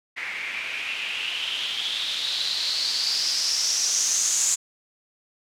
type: noise with low-pass filter sweep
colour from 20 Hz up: blue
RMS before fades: -26 dBFS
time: 0.16-4.56 s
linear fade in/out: 20 ms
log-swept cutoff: 2100 to 7100 Hz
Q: 6.1
effects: none